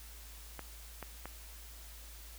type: clicks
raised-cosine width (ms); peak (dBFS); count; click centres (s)
0.5; -27; 3; 0.593 / 1.027 / 1.256
effects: added 55 Hz sine -50 dBFS peak until 2.38 s + white hiss -54 dBFS RMS until 2.38 s